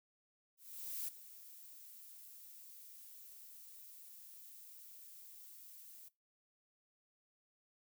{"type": "noise with ADSR envelope", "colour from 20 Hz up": "violet", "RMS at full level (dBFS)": -41, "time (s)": [0.57, 6.09], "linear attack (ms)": 510, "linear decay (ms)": 12, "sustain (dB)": -15, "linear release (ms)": 14, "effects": ["noise-tail reverb RT60 0.2 s tail -19 dB re dry"]}